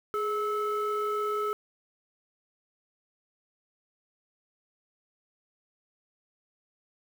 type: tone pair together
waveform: sine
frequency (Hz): 418.3 / 1301.4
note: G#4 / E6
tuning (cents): +12 / -23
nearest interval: octave + minor sixth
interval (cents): 1965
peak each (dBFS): -28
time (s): 0.14-1.53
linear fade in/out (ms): 0
effects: tanh soft clip ceiling -23 dBFS + 8-bit